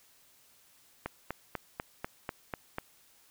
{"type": "click train", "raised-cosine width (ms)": 0.5, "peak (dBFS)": -19, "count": 8, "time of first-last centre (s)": [1.06, 2.784], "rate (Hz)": 4.06, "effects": ["white hiss -63 dBFS RMS until 3.3 s"]}